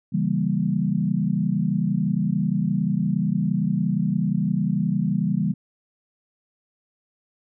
sine chord, C# diminished seventh, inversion none, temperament equal, 138.59 / 164.81 / 196 / 233.1 Hz, C#3 / E3 / G3 / Bb3, 0 / 0 / 0 / 0 cents, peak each -28 / -24 / -23 / -28 dBFS, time 0.12-5.54 s, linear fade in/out 20 ms, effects none

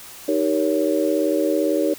sine chord, Eb dominant seventh, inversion none, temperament just, 311.1 / 388.9 / 466.7 / 560 Hz, Eb4 / G4 / Bb4 / Db5, 0 / -14 / +2 / +18 cents, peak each -21 / -24 / -25 / -22 dBFS, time 0.28-1.94 s, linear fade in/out 5 ms, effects white hiss -40 dBFS RMS until 1.98 s

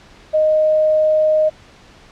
sine tone, 620 Hz, D#5, 6 cents flat, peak -11 dBFS, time 0.33-1.5 s, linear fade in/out 20 ms, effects pink hiss -45 dBFS RMS until 2.11 s + low-pass 5000 Hz 12 dB/octave

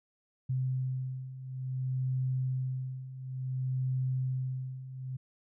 sine beating tone pair, 129.2 / 129.77 Hz, C3 / C3, -21 / -14 cents, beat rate 0.57 Hz, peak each -36 / -32 dBFS, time 0.49-5.17 s, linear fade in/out 10 ms, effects none

